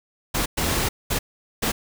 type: noise bursts at uneven times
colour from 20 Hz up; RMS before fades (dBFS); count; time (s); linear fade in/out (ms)
pink; -23; 4; 0.34-0.46 / 0.57-0.89 / 1.1-1.19 / 1.62-1.72; 10
effects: none